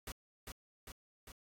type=noise with echo; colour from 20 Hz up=pink; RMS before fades=-44 dBFS; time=0.07-0.12 s; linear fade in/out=2 ms; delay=400 ms; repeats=3; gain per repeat=-3 dB; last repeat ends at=1.32 s; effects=AAC 64 kbps